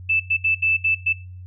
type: tone bursts at uneven times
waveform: sine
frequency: 2637 Hz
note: E7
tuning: in tune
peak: -16 dBFS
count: 6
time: 0.09-0.2 / 0.3-0.37 / 0.44-0.55 / 0.62-0.77 / 0.84-0.95 / 1.06-1.13 s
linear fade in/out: 10 ms
effects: noise-tail reverb RT60 0.4 s tail -20 dB re dry + added 91 Hz sine -35 dBFS peak until 1.46 s